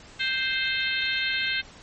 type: harmonic tone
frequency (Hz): 523.3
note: C5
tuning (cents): 0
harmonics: 3 / 4 / 5 / 6 / 7 / 8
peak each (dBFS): -29 / -30 / -31 / -32 / -32 / -33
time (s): 0.19-1.62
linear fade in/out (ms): 20
effects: pink hiss -48 dBFS RMS until 1.82 s + MP3 32 kbps